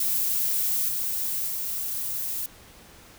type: noise with level steps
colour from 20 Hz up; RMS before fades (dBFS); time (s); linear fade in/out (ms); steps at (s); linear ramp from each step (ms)
violet; -25 / -28 / -30; 0-2.46; 2; 0.88 / 1.47; 10
effects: pink hiss -50 dBFS RMS until 3.18 s